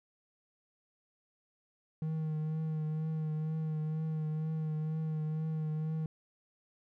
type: tone with vibrato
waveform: triangle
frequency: 156.5 Hz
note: D#3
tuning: 10 cents sharp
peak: -30 dBFS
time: 2.02-6.06 s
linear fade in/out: 2 ms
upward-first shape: triangle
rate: 2.1 Hz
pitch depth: 30 cents each way
effects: none